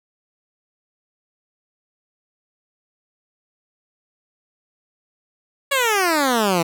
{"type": "exponential sweep", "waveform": "10% pulse", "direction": "down", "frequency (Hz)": [571, 161.9], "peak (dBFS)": -8, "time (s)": [5.71, 6.63], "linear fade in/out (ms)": 10, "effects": []}